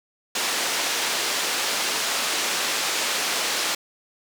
white band-pass noise, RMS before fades -25 dBFS, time 0.35-3.75 s, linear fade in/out 5 ms, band 320 to 5900 Hz, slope 12 dB/octave, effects none

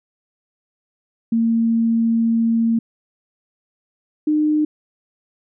sine tone pair in turn, 228.6 / 303.9 Hz, A#3 / D#4, -34 / -41 cents, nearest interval perfect fourth, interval 493 cents, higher second, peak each -14 dBFS, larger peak neither, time 1.32-2.79 / 4.27-4.65 s, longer first, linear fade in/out 5 ms, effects none

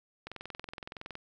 click train, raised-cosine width 0.3 ms, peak -25 dBFS, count 20, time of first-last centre 0.27-1.154 s, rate 21.5 Hz, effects none

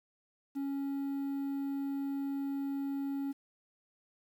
triangle tone with quantisation, 277.2 Hz, C#4, in tune, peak -31 dBFS, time 0.55-3.33 s, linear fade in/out 20 ms, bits 10, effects none

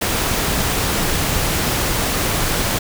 pink noise, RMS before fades -19 dBFS, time 0.01-2.79 s, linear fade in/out 10 ms, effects none

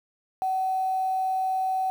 sine tone with quantisation, 756 Hz, F#5, 37 cents sharp, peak -23 dBFS, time 0.42-1.9 s, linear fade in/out 0 ms, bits 8, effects none

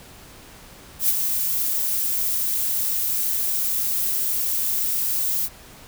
violet noise with ADSR envelope, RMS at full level -17 dBFS, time 0.99-5.49 s, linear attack 98 ms, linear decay 31 ms, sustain -6 dB, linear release 44 ms, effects pink hiss -45 dBFS RMS until 5.87 s

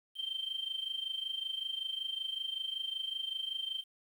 sine tone with amplitude modulation, 3136 Hz, G7, in tune, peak -31 dBFS, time 0.15-3.84 s, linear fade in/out 50 ms, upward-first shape sine, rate 25.3 Hz, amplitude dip 80%, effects tanh soft clip ceiling -27 dBFS + 10-bit

